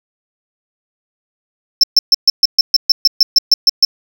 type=tone bursts; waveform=triangle; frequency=5320 Hz; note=E8; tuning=15 cents sharp; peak=-3 dBFS; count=14; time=1.81-3.85 s; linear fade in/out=2 ms; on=25 ms; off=130 ms; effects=none